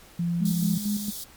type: tone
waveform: sine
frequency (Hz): 171.5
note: F3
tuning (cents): -31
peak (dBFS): -23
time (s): 0.19-0.78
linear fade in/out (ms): 5
type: tone with tremolo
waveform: sine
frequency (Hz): 206.8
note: G#3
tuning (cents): -7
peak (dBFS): -23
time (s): 0.4-1.11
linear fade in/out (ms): 20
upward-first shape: square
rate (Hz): 4.4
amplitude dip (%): 60
type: high-pass noise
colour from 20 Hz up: white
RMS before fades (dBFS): -36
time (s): 0.45-1.24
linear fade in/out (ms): 5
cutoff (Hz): 3300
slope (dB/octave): 96
effects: pink hiss -51 dBFS RMS until 1.36 s + MP3 96 kbps